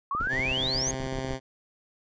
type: exponential sweep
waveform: sine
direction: up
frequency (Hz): 1073 to 6645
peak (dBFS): -26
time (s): 0.11-0.91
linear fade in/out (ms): 2
type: click train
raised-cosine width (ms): 2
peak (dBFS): -25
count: 20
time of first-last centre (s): 0.15-1.309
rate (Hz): 16.4
type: noise bursts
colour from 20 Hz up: brown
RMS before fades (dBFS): -37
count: 9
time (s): 0.2-1.343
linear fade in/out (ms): 2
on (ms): 79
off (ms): 54
type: tone with pitch glide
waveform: 10% pulse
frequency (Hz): 130.81 to 131.72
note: C3 to C3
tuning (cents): 0 to +12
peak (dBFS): -23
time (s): 0.28-1.4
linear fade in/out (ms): 50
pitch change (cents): +12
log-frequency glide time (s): 0.58-0.84
effects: resampled to 16000 Hz

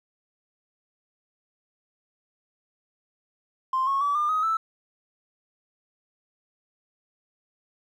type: tone with pitch steps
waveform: triangle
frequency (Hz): 1046.5 / 1096 / 1147.8 / 1202.1 / 1259 / 1318.5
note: C6 / C#6 / D6 / D6 / D#6 / E6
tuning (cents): 0 / -20 / -40 / +40 / +20 / 0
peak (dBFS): -18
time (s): 3.73-4.57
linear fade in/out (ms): 5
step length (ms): 140
effects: tanh soft clip ceiling -19 dBFS

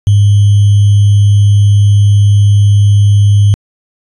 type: tone with sample-and-hold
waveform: sine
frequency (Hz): 102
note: G#2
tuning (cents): -31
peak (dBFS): -3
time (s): 0.07-3.54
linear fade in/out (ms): 0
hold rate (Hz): 3150
effects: resampled to 24000 Hz

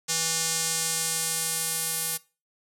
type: tone with band-pass filter sweep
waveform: square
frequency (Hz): 163.4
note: E3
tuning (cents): -15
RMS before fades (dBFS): -28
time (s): 0.08-2.18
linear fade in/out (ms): 20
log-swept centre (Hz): 7000 to 11000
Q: 1.7
effects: noise-tail reverb RT60 0.3 s tail -20 dB re dry

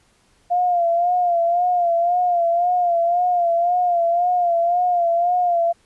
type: tone with vibrato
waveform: sine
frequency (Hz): 698.5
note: F5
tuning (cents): 0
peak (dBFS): -15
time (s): 0.5-5.73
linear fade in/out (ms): 20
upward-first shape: sine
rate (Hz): 1.9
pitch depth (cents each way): 57
effects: pink hiss -59 dBFS RMS until 5.85 s + resampled to 24000 Hz

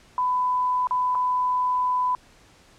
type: tone with dropouts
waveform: sine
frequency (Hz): 1000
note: B5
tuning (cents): +21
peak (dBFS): -20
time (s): 0.18-2.15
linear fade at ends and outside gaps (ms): 1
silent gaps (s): 0.871-0.909 / 1.149-1.153
effects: pink hiss -54 dBFS RMS until 2.78 s + low-pass 8000 Hz 12 dB/octave

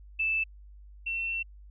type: tone pair in turn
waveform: sine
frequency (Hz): 2637 / 2702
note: E7 / E7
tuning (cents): 0 / +42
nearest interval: unison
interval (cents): 42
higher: second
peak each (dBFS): -25 / -29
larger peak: first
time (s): 0.19-0.44 / 1.06-1.43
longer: second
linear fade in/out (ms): 10
effects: added 50 Hz sine -47 dBFS peak until 1.7 s

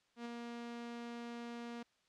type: tone with ADSR envelope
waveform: sawtooth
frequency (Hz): 236.4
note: A#3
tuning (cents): +24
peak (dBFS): -37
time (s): 0.16-1.83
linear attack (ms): 92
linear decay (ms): 15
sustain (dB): -3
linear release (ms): 7
effects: white hiss -75 dBFS RMS until 2.08 s + low-pass 5000 Hz 12 dB/octave

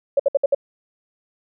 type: tone bursts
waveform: sine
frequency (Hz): 558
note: C#5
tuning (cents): +11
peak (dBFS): -12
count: 5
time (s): 0.17-0.548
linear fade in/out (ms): 5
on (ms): 26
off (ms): 62
effects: none

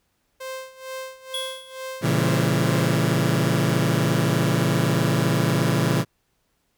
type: tone with tremolo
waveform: sawtooth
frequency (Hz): 523.3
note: C5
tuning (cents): 0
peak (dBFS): -26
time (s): 0.4-2.97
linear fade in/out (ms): 10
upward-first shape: sine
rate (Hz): 2.2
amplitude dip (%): 85
type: tone with exponential decay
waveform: square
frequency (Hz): 3351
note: G#7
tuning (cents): +15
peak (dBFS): -25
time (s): 1.34-1.99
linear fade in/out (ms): 2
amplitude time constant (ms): 140
type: chord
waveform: sawtooth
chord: A# diminished seventh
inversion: none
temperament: just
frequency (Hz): 116.54 / 139.85 / 167.82 / 201.4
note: A#2 / C#3 / E3 / G3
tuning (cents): 0 / +16 / +31 / +47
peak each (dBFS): -20 / -19 / -19 / -25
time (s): 2.01-6.05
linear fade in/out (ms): 50
effects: pink hiss -70 dBFS RMS until 6.77 s

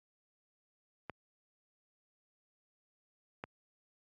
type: clicks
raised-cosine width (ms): 0.5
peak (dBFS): -25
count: 2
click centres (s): 1.097 / 3.439
effects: high-pass 80 Hz 12 dB/octave + AAC 64 kbps

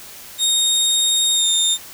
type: tone with pitch glide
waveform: 25% pulse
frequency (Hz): 3711 to 3641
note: A#7 to A#7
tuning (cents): -9 to -41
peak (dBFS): -10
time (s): 0.38-1.78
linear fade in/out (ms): 50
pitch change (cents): -32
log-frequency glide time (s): 1.33-1.47
effects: white hiss -38 dBFS RMS until 1.93 s

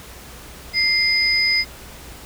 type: tone pair together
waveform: sine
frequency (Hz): 2093 / 4998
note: C7 / D#8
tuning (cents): 0 / +7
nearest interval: octave + minor third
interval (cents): 1507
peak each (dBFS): -18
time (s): 0.73-1.65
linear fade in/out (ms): 50
effects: added 60 Hz sine -43 dBFS peak until 2.25 s + pink hiss -40 dBFS RMS until 2.25 s

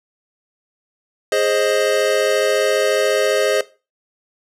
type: chord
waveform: square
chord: Ab major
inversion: none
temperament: equal with one note detuned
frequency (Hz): 415.3 / 527.8 / 622.3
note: Ab4 / C5 / Eb5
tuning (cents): 0 / +15 / 0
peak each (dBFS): -20 / -20 / -20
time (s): 1.32-3.61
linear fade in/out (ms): 2
effects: noise-tail reverb RT60 0.3 s tail -18 dB re dry + low-pass 11000 Hz 12 dB/octave

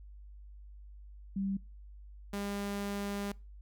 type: tone pair in turn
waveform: sine / sawtooth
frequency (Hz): 195.2 / 201.5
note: G3 / G3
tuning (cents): -7 / +48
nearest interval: minor second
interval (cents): 55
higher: second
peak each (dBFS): -31 / -31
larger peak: neither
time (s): 1.36-1.57 / 2.33-3.32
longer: second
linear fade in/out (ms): 5
effects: noise-tail reverb RT60 0.3 s tail -24 dB re dry + added 50 Hz sine -48 dBFS peak until 3.61 s

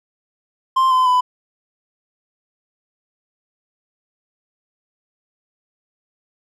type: tone with pitch steps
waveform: triangle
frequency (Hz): 1050 / 1024.8 / 1000.3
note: C6 / C6 / B5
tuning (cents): +6 / -36 / +22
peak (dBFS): -10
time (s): 0.76-1.21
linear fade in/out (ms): 10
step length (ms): 150
effects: none

